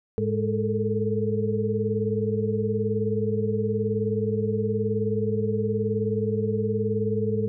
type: tone cluster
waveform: sine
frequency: 107.3 / 207.8 / 431.5 / 450.5 Hz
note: A2 / G#3 / A4 / A4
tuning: -43 / +1 / -34 / +41 cents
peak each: -28 dBFS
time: 0.18-7.48 s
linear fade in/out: 0 ms
effects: none